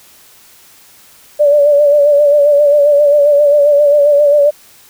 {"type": "tone with vibrato", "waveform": "sine", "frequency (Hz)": 581, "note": "D5", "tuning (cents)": -19, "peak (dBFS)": -5, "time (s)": [1.39, 4.51], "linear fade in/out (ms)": 20, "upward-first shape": "sine", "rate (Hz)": 7.5, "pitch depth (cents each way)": 46, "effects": ["white hiss -43 dBFS RMS until 4.89 s"]}